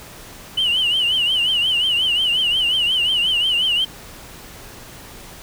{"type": "tone with vibrato", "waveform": "sine", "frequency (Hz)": 2960, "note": "F#7", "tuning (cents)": 0, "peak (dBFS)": -14, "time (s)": [0.57, 3.85], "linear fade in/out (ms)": 10, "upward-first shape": "triangle", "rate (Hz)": 5.6, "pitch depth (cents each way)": 130, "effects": ["tanh soft clip ceiling -12 dBFS", "pink hiss -39 dBFS RMS until 5.42 s"]}